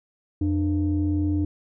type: tone pair together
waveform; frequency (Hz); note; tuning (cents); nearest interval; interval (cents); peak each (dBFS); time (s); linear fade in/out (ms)
sine; 87.6 / 299.2; F2 / D4; +6 / +32; octave + major sixth; 2126; -22; 0.41-1.45; 5
effects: tanh soft clip ceiling -15 dBFS